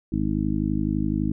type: harmonic tone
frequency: 51.91 Hz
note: G#1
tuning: in tune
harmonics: 1 / 2 / 3 / 4 / 5 / 6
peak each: -30 / -31 / -29 / -27 / -28 / -28 dBFS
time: 0.12-1.32 s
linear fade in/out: 5 ms
effects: none